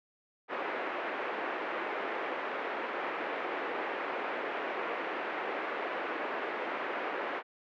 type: band-pass noise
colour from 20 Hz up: pink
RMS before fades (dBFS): -36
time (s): 0.48-7.43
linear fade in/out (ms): 50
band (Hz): 350 to 2300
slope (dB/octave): 24
effects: none